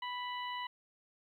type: harmonic tone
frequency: 987.8 Hz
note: B5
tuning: in tune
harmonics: 1 / 2 / 3 / 4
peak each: -39 / -44 / -45 / -52 dBFS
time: 0.02-0.67 s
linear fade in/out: 5 ms
effects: 12-bit